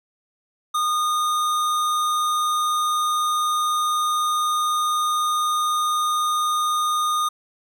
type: tone with hard clipping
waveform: sine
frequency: 1226 Hz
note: D#6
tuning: 26 cents flat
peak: -21 dBFS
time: 0.74-7.29 s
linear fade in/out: 10 ms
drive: 17 dB
effects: none